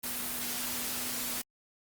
sine tone in noise, 244.9 Hz, B3, 14 cents flat, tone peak -46 dBFS, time 0.03-1.42 s, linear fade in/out 10 ms, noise white, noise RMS -35 dBFS, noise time 0.03-1.42 s, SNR -14 dB, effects Opus 24 kbps

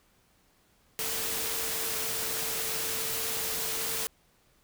sine tone in noise, 449 Hz, A4, 35 cents sharp, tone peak -43 dBFS, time 0.99-4.07 s, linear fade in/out 0 ms, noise white, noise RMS -32 dBFS, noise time 0.99-4.07 s, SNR -14 dB, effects pink hiss -66 dBFS RMS until 4.63 s

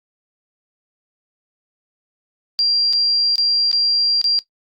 sine tone with dropouts, 4752 Hz, D8, 20 cents sharp, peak -14 dBFS, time 2.59-4.39 s, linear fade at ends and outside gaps 0 ms, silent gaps 2.928-2.933 / 3.357-3.381 / 3.715-3.729 / 4.215-4.242 s, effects noise-tail reverb RT60 0.1 s tail -17 dB re dry + Opus 48 kbps

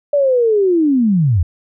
sine linear sweep, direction down, 587.3 to 75.1 Hz, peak -10 dBFS, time 0.13-1.43 s, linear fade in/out 5 ms, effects none

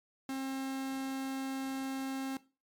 45% pulse tone, 267.3 Hz, C4, 37 cents sharp, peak -35 dBFS, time 0.29-2.37 s, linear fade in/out 2 ms, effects noise-tail reverb RT60 0.3 s tail -17 dB re dry + MP3 96 kbps

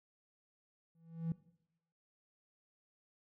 triangle tone with exponential growth, 164.81 Hz, E3, in tune, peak -28 dBFS, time 0.95-1.32 s, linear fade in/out 2 ms, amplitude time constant 80 ms, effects noise-tail reverb RT60 0.8 s tail -21 dB re dry + tanh soft clip ceiling -28 dBFS

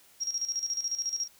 sine tone with tremolo, 5610 Hz, F8, 7 cents sharp, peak -27 dBFS, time 0.2-1.28 s, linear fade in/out 20 ms, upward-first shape square, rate 14 Hz, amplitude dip 70%, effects white hiss -59 dBFS RMS until 1.39 s

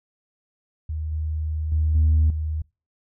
sine tone with level steps, 77.78 Hz, D#2, in tune, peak -25 / -23 / -17 / -13 / -23 dBFS, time 0.89-2.62 s, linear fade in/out 5 ms, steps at 1.12 / 1.72 / 1.95 / 2.3 s, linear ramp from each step 2 ms, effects noise-tail reverb RT60 0.3 s tail -26 dB re dry + tanh soft clip ceiling -12 dBFS

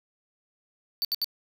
square tone bursts, 4551 Hz, C#8, 45 cents sharp, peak -25 dBFS, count 3, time 1.02-1.244 s, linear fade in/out 0 ms, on 28 ms, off 70 ms, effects 9-bit

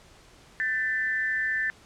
sine tone with amplitude modulation, 1775 Hz, A6, 15 cents sharp, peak -21 dBFS, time 0.6-1.7 s, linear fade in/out 0 ms, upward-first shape sine, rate 234 Hz, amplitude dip 75%, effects pink hiss -54 dBFS RMS until 1.85 s + low-pass 8000 Hz 12 dB/octave

